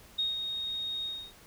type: tone with ADSR envelope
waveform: sine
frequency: 3729 Hz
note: A#7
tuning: in tune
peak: -26 dBFS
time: 0.18-1.33 s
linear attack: 12 ms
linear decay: 160 ms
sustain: -6 dB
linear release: 280 ms
effects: pink hiss -55 dBFS RMS until 1.46 s